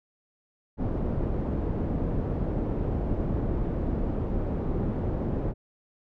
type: low-pass noise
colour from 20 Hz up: pink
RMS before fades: -28 dBFS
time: 0.77-5.54 s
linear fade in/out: 50 ms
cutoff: 460 Hz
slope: 12 dB/octave
effects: none

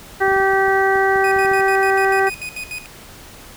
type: harmonic tone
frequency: 387.3 Hz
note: G4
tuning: 21 cents flat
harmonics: 1 / 2 / 3 / 4 / 5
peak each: -17 / -18 / -25 / -20 / -22 dBFS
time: 0.2-2.3 s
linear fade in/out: 20 ms
type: clicks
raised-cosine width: 3 ms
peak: -22 dBFS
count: 12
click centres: 0.281 / 0.319 / 0.364 / 0.401 / 0.535 / 0.682 / 0.957 / 1.159 / 1.364 / 1.449 / 1.515 / 1.596 s
type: tone with tremolo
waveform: 40% pulse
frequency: 2489 Hz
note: D#7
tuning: in tune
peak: -25 dBFS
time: 1.24-2.86 s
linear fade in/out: 2 ms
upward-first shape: square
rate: 6.8 Hz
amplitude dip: 80%
effects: pink hiss -40 dBFS RMS until 3.56 s

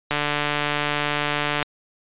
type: click train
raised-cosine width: 0.3 ms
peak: -6 dBFS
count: 224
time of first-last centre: 0.11-1.627 s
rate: 147 Hz
effects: resampled to 8000 Hz

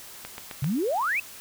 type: click train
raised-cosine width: 0.3 ms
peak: -20 dBFS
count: 4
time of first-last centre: 0.25-0.643 s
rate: 7.63 Hz
type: exponential sweep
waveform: sine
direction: up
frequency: 126.5 to 2700 Hz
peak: -23 dBFS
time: 0.62-1.2 s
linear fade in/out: 5 ms
effects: white hiss -44 dBFS RMS until 1.4 s

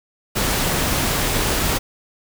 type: noise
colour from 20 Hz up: pink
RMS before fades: -20 dBFS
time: 0.35-1.79 s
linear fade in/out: 20 ms
effects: none

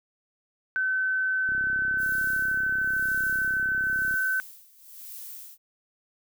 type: tone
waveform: sine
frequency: 1526 Hz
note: G6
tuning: 47 cents flat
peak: -23 dBFS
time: 0.76-4.4 s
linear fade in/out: 0 ms
type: click train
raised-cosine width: 3 ms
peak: -31 dBFS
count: 89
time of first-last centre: 1.49-4.141 s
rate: 33.2 Hz
type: noise with tremolo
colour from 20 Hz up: violet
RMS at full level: -40 dBFS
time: 1.97-5.58 s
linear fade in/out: 50 ms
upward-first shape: sine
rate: 1 Hz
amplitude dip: 85%
effects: none

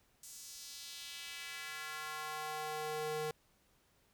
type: tone with high-pass filter sweep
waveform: square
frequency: 153.8 Hz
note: D#3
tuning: 20 cents flat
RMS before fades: -43 dBFS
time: 0.23-3.31 s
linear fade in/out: 2 ms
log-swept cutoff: 7500 to 360 Hz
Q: 1.6
effects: pink hiss -72 dBFS RMS until 4.13 s

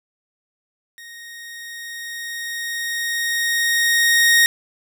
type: tone with level ramp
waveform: sawtooth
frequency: 1864.7 Hz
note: A#6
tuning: in tune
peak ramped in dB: -34 to -7 dBFS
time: 0.98-4.46 s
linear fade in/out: 0 ms
effects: none

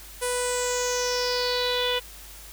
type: tone with low-pass filter sweep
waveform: sawtooth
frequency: 493.9 Hz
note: B4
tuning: in tune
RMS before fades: -26 dBFS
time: 0.21-2 s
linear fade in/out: 20 ms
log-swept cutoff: 10000 to 3200 Hz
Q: 6.4
effects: added 50 Hz sine -46 dBFS peak until 2.52 s + white hiss -45 dBFS RMS until 2.52 s

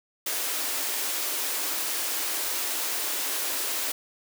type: high-pass noise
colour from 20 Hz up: white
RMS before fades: -29 dBFS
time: 0.26-3.92 s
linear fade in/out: 5 ms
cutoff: 260 Hz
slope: 96 dB/octave
effects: none

